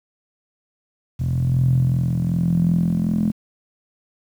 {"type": "tone with band-pass filter sweep", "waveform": "10% pulse", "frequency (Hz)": 42.66, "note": "F1", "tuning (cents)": -40, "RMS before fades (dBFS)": -19, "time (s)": [1.19, 3.32], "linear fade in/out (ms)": 20, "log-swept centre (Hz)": [110, 210], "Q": 7.2, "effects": ["8-bit"]}